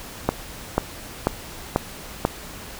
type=click train; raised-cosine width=1 ms; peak=-3 dBFS; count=5; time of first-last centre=0.29-2.251 s; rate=2.04 Hz; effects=pink hiss -38 dBFS RMS until 2.79 s